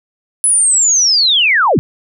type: linear sweep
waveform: sine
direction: down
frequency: 10220 to 84.1 Hz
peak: -8 dBFS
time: 0.44-1.79 s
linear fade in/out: 0 ms
effects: none

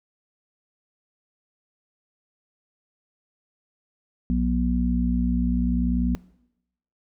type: harmonic tone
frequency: 60.5 Hz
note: B1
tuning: 35 cents flat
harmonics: 1 / 3 / 4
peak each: -24 / -24 / -24 dBFS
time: 4.3-6.15 s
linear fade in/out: 0 ms
effects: noise-tail reverb RT60 0.8 s tail -21 dB re dry

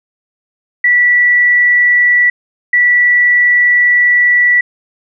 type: tone bursts at uneven times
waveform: sine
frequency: 1955 Hz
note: B6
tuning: 18 cents flat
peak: -6 dBFS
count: 2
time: 0.84-2.3 / 2.73-4.61 s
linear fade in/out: 5 ms
effects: none

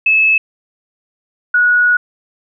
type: tone pair in turn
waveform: sine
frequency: 2601 / 1459.8 Hz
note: E7 / F#6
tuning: -24 / -24 cents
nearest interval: minor seventh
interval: 1000 cents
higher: first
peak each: -8 dBFS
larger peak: neither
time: 0.06-0.38 / 1.54-1.97 s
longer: second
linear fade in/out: 5 ms
effects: none

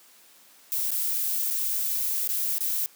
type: noise with dropouts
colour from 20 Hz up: violet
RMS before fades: -27 dBFS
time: 0.72-2.86 s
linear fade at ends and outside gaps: 0 ms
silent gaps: 0.907-0.916 / 1.503-1.508 / 2.275-2.29 / 2.583-2.607 s
effects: white hiss -55 dBFS RMS until 2.95 s + high-pass 200 Hz 12 dB/octave

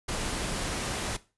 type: noise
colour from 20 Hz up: pink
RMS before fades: -32 dBFS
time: 0.08-1.17 s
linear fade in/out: 10 ms
effects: noise-tail reverb RT60 0.3 s tail -17 dB re dry + resampled to 24000 Hz

